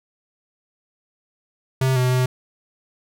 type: tone with pitch steps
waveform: square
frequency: 131.4 / 126.6 / 127.3 Hz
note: C3 / B2 / C3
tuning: +8 / +43 / -47 cents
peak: -17 dBFS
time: 1.81-2.26 s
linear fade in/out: 5 ms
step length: 150 ms
effects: none